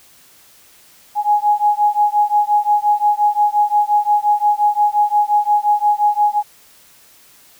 sine beating tone pair, 830 / 835.7 Hz, G#5 / G#5, -1 / +11 cents, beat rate 5.7 Hz, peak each -15 dBFS, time 1.15-6.43 s, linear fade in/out 50 ms, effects white hiss -48 dBFS RMS until 7.59 s

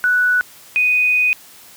sine tone pair in turn, 1480 / 2489 Hz, F#6 / D#7, 0 / 0 cents, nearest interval major sixth, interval 900 cents, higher second, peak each -12 dBFS, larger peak neither, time 0.04-0.41 / 0.76-1.33 s, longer second, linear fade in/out 0 ms, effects white hiss -43 dBFS RMS until 1.76 s + high-pass 60 Hz 12 dB/octave

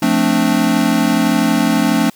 square chord, D minor seventh, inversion first, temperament equal, 174.61 / 220 / 261.6 / 293.7 Hz, F3 / A3 / C4 / D4, 0 / 0 / 0 / 0 cents, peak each -21 / -17 / -18 / -18 dBFS, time 0.02-2.1 s, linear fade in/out 5 ms, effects white hiss -48 dBFS RMS until 2.15 s

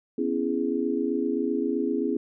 sine chord, C# minor seventh, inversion third, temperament just, 249.5 / 277.2 / 332.6 / 415.8 Hz, B3 / C#4 / E4 / G#4, +18 / 0 / +16 / +2 cents, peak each -29 dBFS, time 0.18-2.17 s, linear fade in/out 5 ms, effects none

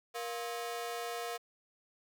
sawtooth ring-modulated tone, 587.3 Hz, D5, in tune, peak -30 dBFS, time 0.14-1.38 s, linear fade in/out 20 ms, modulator 115 Hz, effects 11-bit

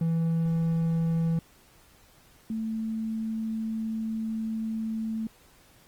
triangle / sine tone pair in turn, 164.81 / 221.8 Hz, E3 / A3, 0 / +14 cents, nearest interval perfect fourth, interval 514 cents, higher second, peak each -21 / -28 dBFS, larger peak first, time 0.01-1.39 / 2.5-5.27 s, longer second, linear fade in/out 2 ms, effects pink hiss -58 dBFS RMS until 5.87 s + Opus 24 kbps

